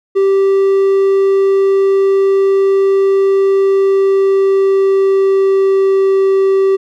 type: tone with pitch glide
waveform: triangle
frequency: 390.3 to 387.2 Hz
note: G4 to G4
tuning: -8 to -21 cents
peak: -6 dBFS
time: 0.15-6.77 s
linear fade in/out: 20 ms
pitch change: -13 cents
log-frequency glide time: 3.58-6.28 s
effects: none